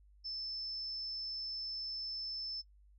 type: tone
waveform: sine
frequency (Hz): 5274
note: E8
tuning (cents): 0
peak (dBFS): -39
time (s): 0.24-2.62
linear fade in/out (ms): 20
effects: noise-tail reverb RT60 0.1 s tail -17 dB re dry + added 50 Hz sine -60 dBFS peak until 2.98 s